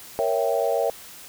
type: chord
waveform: sine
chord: A# diminished seventh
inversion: none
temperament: equal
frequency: 466.2 / 554.4 / 659.3 / 784 Hz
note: A#4 / C#5 / E5 / G5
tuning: 0 / 0 / 0 / 0 cents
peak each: -25 / -25 / -25 / -28 dBFS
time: 0.19-0.9 s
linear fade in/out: 0 ms
effects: white hiss -43 dBFS RMS until 1.28 s